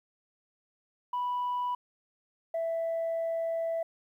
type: tone pair in turn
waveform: sine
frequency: 985 / 660.8 Hz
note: B5 / E5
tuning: -5 / +4 cents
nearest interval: perfect fifth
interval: 691 cents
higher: first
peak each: -27 dBFS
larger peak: neither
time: 1.13-1.75 / 2.54-3.83 s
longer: second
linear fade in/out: 5 ms
effects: tanh soft clip ceiling -26 dBFS + 11-bit